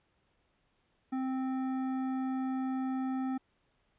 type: tone with hard clipping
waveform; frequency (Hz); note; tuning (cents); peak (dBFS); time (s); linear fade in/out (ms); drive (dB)
sine; 261.6; C4; 0; -33; 1.12-3.38; 10; 11
effects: pink hiss -74 dBFS RMS until 3.98 s + resampled to 8000 Hz